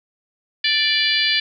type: harmonic tone with a mistuned harmonic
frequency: 587.3 Hz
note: D5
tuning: in tune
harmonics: 3 / 4 / 5 / 6 / 7 / 8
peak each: -23 / -23 / -23 / -23 / -23 / -23 dBFS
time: 0.64-1.4 s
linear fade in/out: 5 ms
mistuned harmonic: 6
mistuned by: -34 cents
effects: none